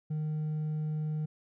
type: tone with hard clipping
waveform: sine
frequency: 153.7 Hz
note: D#3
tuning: 21 cents flat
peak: -31 dBFS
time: 0.1-1.26 s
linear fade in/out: 10 ms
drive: 2 dB
effects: none